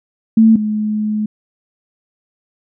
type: tone pair in turn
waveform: sine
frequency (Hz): 222.6 / 213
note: A3 / G#3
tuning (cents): +20 / +44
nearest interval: minor second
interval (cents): 76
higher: first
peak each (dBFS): -5 / -15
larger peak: first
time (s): 0.37-0.56 / 0.56-1.26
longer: second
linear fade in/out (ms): 5
effects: none